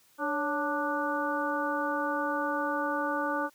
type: harmonic tone with a mistuned harmonic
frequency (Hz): 294.7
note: D4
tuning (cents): +6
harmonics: 1 / 2 / 3 / 4 / 5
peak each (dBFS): -34 / -34 / -34 / -34 / -34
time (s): 0.18-3.5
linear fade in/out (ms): 50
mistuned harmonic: 2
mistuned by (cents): -81
effects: white hiss -63 dBFS RMS until 3.54 s + high-pass 80 Hz 12 dB/octave